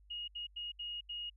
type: tone bursts at uneven times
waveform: sine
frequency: 2872 Hz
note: F7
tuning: 48 cents sharp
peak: -39 dBFS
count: 5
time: 0.1-0.28 / 0.35-0.47 / 0.56-0.72 / 0.79-1.01 / 1.09-1.3 s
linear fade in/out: 10 ms
effects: added 50 Hz sine -60 dBFS peak until 1.36 s